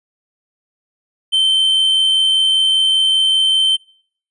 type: tone with amplitude modulation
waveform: triangle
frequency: 3100 Hz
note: G7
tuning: 20 cents flat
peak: -8 dBFS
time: 1.32-3.77 s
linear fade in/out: 20 ms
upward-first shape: sine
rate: 85.1 Hz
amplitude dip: 30%
effects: noise-tail reverb RT60 0.6 s tail -25 dB re dry + resampled to 24000 Hz